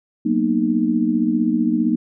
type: chord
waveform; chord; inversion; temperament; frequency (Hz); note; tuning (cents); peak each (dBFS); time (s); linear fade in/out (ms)
sine; B major seventh; second; just; 185.21 / 231.5 / 246.9 / 308.7; F#3 / A#3 / B3 / D#4; +2 / -12 / 0 / -14; -25 / -19 / -23 / -20; 0.25-1.96; 10
effects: none